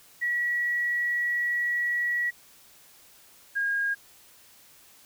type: tone pair in turn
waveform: sine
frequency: 1928 / 1626.9 Hz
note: B6 / G#6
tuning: -42 / -36 cents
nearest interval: minor third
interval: 294 cents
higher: first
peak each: -24 dBFS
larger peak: neither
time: 0.21-2.31 / 3.55-3.95 s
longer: first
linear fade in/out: 20 ms
effects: white hiss -55 dBFS RMS until 5.05 s